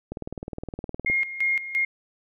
click train, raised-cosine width 2 ms, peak -19 dBFS, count 20, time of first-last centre 0.12-1.099 s, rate 19.4 Hz
sine tone with tremolo, 2137 Hz, C7, 36 cents sharp, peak -20 dBFS, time 1.06-1.85 s, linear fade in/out 5 ms, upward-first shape square, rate 2.9 Hz, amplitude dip 75%
effects none

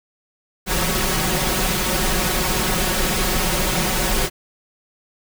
pink noise with comb filter, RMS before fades -20 dBFS, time 0.66-4.3 s, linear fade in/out 50 ms, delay 5.4 ms, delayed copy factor +0.85, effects none

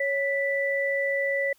sine tone pair together, 554.4 / 1975.5 Hz, C#5 / B6, 0 / 0 cents, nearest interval octave + minor seventh, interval 2200 cents, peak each -26 dBFS, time 0-1.53 s, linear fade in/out 5 ms, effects white hiss -62 dBFS RMS until 1.58 s

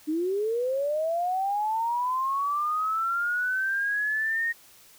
sine linear sweep, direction up, 298.2 to 1864.7 Hz, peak -24 dBFS, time 0.07-4.53 s, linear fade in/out 20 ms, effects white hiss -54 dBFS RMS until 4.98 s

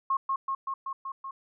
sine tone with echo, 1081 Hz, C#6, 44 cents flat, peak -23 dBFS, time 0.1-0.17 s, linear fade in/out 5 ms, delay 190 ms, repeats 6, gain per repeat -2 dB, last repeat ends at 1.31 s, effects none

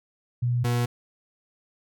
sine / 40% pulse tone pair in turn, 121.7 / 120.65 Hz, B2 / B2, -25 / -40 cents, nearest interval unison, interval 15 cents, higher first, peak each -21 dBFS, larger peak neither, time 0.42-0.64 / 0.64-0.86 s, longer neither, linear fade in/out 10 ms, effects none

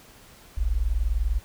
sine tone pair together, 40.1 / 60.2 Hz, E1 / B1, -47 / -44 cents, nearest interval perfect fifth, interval 703 cents, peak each -24 dBFS, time 0.57-1.4 s, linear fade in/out 10 ms, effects pink hiss -51 dBFS RMS until 1.44 s

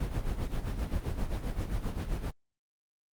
brown noise with tremolo, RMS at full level -30 dBFS, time 0-2.31 s, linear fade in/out 5 ms, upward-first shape sine, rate 7.6 Hz, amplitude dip 65%, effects Opus 24 kbps

